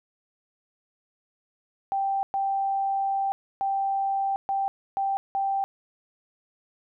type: tone bursts at uneven times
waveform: sine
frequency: 784 Hz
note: G5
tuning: in tune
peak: -23 dBFS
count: 6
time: 1.92-2.23 / 2.34-3.32 / 3.61-4.36 / 4.49-4.68 / 4.97-5.17 / 5.35-5.64 s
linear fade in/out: 0 ms
effects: none